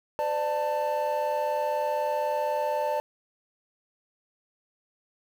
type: tone cluster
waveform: triangle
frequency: 512 / 592 / 888 Hz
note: C5 / D5 / A5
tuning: -38 / +14 / +16 cents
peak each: -31 / -26 / -27 dBFS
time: 0.19-3 s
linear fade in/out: 0 ms
effects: 8-bit